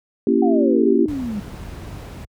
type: chord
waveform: sine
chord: A# diminished seventh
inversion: none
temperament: equal with one note detuned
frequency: 233.1 / 277.2 / 335.4 / 392 Hz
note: A#3 / C#4 / E4 / G4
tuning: 0 / 0 / +30 / 0 cents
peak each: -19 dBFS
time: 0.27-1.06 s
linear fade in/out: 2 ms
type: exponential sweep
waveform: sine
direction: down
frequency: 757 to 197.1 Hz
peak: -22 dBFS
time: 0.42-1.4 s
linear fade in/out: 5 ms
type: noise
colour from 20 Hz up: brown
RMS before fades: -30 dBFS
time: 1.08-2.25 s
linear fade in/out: 5 ms
effects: high-pass 60 Hz 12 dB/octave